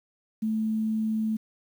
sine tone with quantisation, 218.9 Hz, A3, 9 cents flat, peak -24 dBFS, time 0.42-1.37 s, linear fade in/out 10 ms, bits 9, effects none

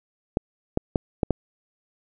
clicks, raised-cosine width 2 ms, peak -7 dBFS, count 5, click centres 0.371 / 0.774 / 0.958 / 1.232 / 1.307 s, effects none

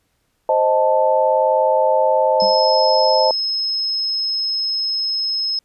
sine chord, A diminished, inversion first, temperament equal, 523.3 / 622.3 / 880 Hz, C5 / Eb5 / A5, 0 / 0 / 0 cents, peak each -17 dBFS, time 0.49-3.31 s, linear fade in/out 2 ms
sine tone, 5170 Hz, E8, 34 cents flat, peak -18 dBFS, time 2.4-5.59 s, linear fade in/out 2 ms
triangle tone with exponential decay, 196 Hz, G3, in tune, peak -22 dBFS, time 2.42-2.61 s, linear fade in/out 2 ms, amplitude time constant 41 ms
effects pink hiss -67 dBFS RMS until 5.64 s + resampled to 32000 Hz

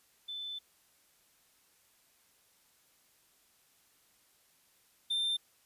sine / triangle tone pair in turn, 3520 / 3584 Hz, A7 / A7, 0 / +31 cents, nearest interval unison, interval 31 cents, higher second, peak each -38 / -28 dBFS, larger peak second, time 0.28-0.59 / 5.1-5.37 s, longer first, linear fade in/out 10 ms, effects white hiss -68 dBFS RMS until 5.65 s + resampled to 32000 Hz

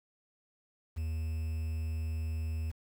triangle tone with quantisation, 80 Hz, D#2, 49 cents sharp, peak -30 dBFS, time 0.96-2.72 s, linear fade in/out 20 ms, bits 9, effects none

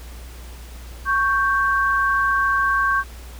sine tone pair together, 1108.7 / 1567.9 Hz, C#6 / G6, 0 / 0 cents, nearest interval tritone, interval 600 cents, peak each -19 dBFS, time 1.05-3.04 s, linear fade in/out 50 ms, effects added 60 Hz sine -35 dBFS peak until 3.39 s + pink hiss -44 dBFS RMS until 3.39 s

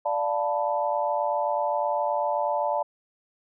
sine chord, B half-diminished seventh, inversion first, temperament equal, 587.3 / 698.5 / 880 / 987.8 Hz, D5 / F5 / A5 / B5, 0 / 0 / 0 / 0 cents, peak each -27 / -30 / -27 / -32 dBFS, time 0.05-2.83 s, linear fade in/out 10 ms, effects none

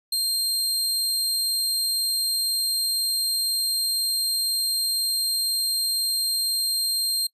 sawtooth tone, 4186 Hz, C8, in tune, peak -19 dBFS, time 0.12-7.27 s, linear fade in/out 5 ms, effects noise-tail reverb RT60 0.1 s tail -24 dB re dry + resampled to 32000 Hz

